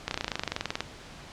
slowing click train, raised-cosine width 0.2 ms, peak -11 dBFS, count 19, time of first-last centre 0.08-0.806 s, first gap 31 ms, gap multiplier 1.03, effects pink hiss -46 dBFS RMS until 1.32 s + low-pass 6000 Hz 12 dB/octave

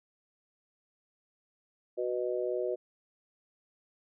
sine chord, B major, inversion second, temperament just, 370.4 / 493.9 / 617.4 Hz, F#4 / B4 / D#5, +2 / 0 / -14 cents, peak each -33 / -34 / -35 dBFS, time 1.97-2.76 s, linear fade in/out 20 ms, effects none

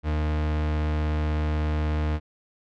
40% pulse tone, 76.3 Hz, D#2, 33 cents flat, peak -22 dBFS, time 0.03-2.2 s, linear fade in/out 50 ms, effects low-pass 3000 Hz 12 dB/octave

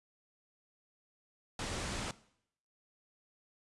pink low-pass noise, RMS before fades -39 dBFS, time 1.59-2.11 s, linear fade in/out 2 ms, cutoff 9400 Hz, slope 24 dB/octave, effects noise-tail reverb RT60 0.7 s tail -19 dB re dry + resampled to 24000 Hz

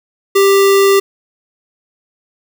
sine tone with sample-and-hold, 394 Hz, G4, 9 cents sharp, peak -6 dBFS, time 0.35-1 s, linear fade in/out 10 ms, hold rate 1575 Hz, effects none

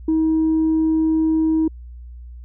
sine tone, 318.1 Hz, D#4, 38 cents sharp, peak -13 dBFS, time 0.08-1.68 s, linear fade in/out 5 ms, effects tanh soft clip ceiling -12 dBFS + added 60 Hz sine -34 dBFS peak until 2.44 s

